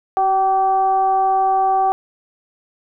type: tone with frequency modulation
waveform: sine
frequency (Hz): 769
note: G5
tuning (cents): -33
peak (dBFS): -13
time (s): 0.17-1.92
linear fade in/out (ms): 0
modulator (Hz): 389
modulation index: 0.5
effects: none